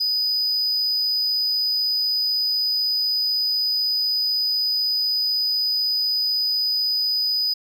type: tone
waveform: triangle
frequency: 4978 Hz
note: D#8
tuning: in tune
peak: -18 dBFS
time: 0-7.54 s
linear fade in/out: 10 ms
effects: none